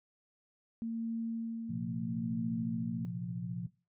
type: tone with tremolo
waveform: sine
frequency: 228.1 Hz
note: A#3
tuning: 37 cents flat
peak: -32 dBFS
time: 0.82-3.05 s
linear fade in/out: 0 ms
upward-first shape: sine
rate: 0.74 Hz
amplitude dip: 45%
type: chord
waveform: sine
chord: Bb suspended second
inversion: none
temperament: equal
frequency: 116.54 / 130.81 / 174.61 Hz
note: Bb2 / C3 / F3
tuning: 0 / 0 / 0 cents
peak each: -42 / -43 / -38 dBFS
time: 1.69-3.67 s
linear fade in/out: 10 ms
effects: noise-tail reverb RT60 0.3 s tail -18 dB re dry